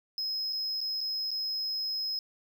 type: tone with dropouts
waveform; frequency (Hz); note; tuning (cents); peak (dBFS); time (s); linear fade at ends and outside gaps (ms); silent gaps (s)
triangle; 5120; D#8; +49; -29; 0.18-2.19; 1; 0.526-0.53 / 0.806-0.813 / 1.007-1.012 / 1.307-1.314
effects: none